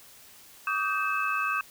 sine tone cluster, 1145 / 1246 / 1558 / 2605 Hz, D6 / D#6 / G6 / E7, -44 / +2 / -11 / -21 cents, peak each -31 dBFS, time 0.67-1.61 s, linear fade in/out 2 ms, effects white hiss -52 dBFS RMS until 1.7 s

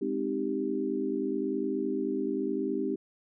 sine chord, Ab major seventh, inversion none, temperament equal, 207.7 / 261.6 / 311.1 / 392 Hz, Ab3 / C4 / Eb4 / G4, 0 / 0 / 0 / 0 cents, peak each -37 / -33 / -33 / -32 dBFS, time 0.01-2.96 s, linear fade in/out 10 ms, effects none

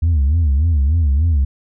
sine tone with vibrato, 75.9 Hz, D#2, 42 cents flat, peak -9 dBFS, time 0.02-1.45 s, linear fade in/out 10 ms, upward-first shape sine, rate 3.4 Hz, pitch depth 200 cents each way, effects tanh soft clip ceiling -10 dBFS

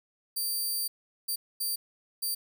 5% pulse tone bursts at uneven times, 4650 Hz, D8, 18 cents flat, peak -22 dBFS, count 4, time 0.36-0.88 / 1.28-1.36 / 1.6-1.76 / 2.22-2.35 s, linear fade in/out 10 ms, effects none

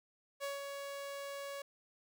sawtooth tone with ADSR envelope, 560 Hz, C#5, 18 cents sharp, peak -33 dBFS, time 0.4-1.62 s, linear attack 38 ms, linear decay 160 ms, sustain -5 dB, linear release 4 ms, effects none

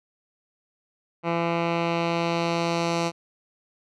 10% pulse tone with low-pass filter sweep, 168.8 Hz, E3, 41 cents sharp, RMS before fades -25 dBFS, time 1.23-3.12 s, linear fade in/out 50 ms, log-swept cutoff 2100 to 6100 Hz, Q 1.2, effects none

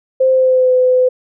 sine tone with pitch glide, 522 to 507.1 Hz, C5 to B4, -4 to +46 cents, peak -8 dBFS, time 0.2-1.09 s, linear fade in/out 10 ms, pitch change -50 cents, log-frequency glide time 0.3-0.73 s, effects none

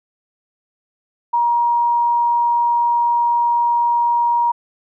sine tone, 948 Hz, A#5, 29 cents sharp, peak -13 dBFS, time 1.33-4.52 s, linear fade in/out 10 ms, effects none

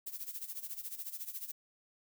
violet noise with tremolo, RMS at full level -40 dBFS, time 0.06-1.52 s, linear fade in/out 10 ms, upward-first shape sine, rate 14 Hz, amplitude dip 80%, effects none

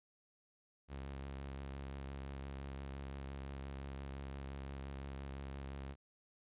sawtooth tone with vibrato, 68.3 Hz, C#2, 25 cents flat, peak -40 dBFS, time 0.88-5.96 s, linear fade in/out 50 ms, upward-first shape sine, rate 5.8 Hz, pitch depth 27 cents each way, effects resampled to 8000 Hz

